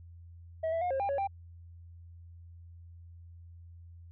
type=tone with pitch steps; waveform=sine; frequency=643 / 660 / 716 / 536 / 800 / 557 / 789 Hz; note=E5 / E5 / F5 / C5 / G5 / C#5 / G5; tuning=-43 / +2 / +43 / +42 / +35 / +8 / +11 cents; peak=-26 dBFS; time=0.63-1.274 s; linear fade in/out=10 ms; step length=92 ms; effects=tanh soft clip ceiling -28 dBFS + added 85 Hz sine -48 dBFS peak until 4.11 s